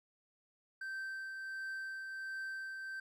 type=tone with tremolo; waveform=triangle; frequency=1557 Hz; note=G6; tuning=12 cents flat; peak=-37 dBFS; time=0.81-3 s; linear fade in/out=5 ms; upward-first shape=triangle; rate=1.4 Hz; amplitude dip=35%; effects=none